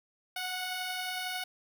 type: beating tone pair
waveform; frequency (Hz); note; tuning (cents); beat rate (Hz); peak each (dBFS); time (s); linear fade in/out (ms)
10% pulse; 726 / 737; F#5 / F#5; -33 / -7; 11; -35 / -26; 0.36-1.44; 5
effects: none